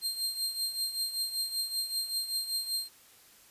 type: tone with tremolo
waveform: sawtooth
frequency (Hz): 4186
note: C8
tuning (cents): 0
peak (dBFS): -25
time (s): 0.01-2.89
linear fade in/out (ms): 50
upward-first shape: triangle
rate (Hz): 5.2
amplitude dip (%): 75
effects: white hiss -58 dBFS RMS until 3.5 s + resampled to 32000 Hz